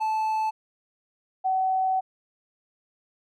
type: tone pair in turn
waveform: triangle / sine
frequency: 873 / 755.7 Hz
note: A5 / F#5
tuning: -14 / +36 cents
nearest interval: major second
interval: 250 cents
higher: first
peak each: -21 dBFS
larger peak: neither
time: 0-0.51 / 1.44-2.01 s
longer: second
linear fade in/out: 20 ms
effects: none